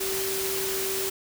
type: tone in noise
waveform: sine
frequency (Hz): 385.8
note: G4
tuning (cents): -28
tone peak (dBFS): -30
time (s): 0-1.1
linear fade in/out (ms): 10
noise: white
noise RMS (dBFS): -30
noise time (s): 0-1.1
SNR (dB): -3
effects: none